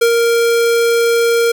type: tone with ADSR envelope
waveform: square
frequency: 466.2 Hz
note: A#4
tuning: in tune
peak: -8 dBFS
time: 0.01-1.52 s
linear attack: 10 ms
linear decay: 74 ms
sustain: -3 dB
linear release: 8 ms
effects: none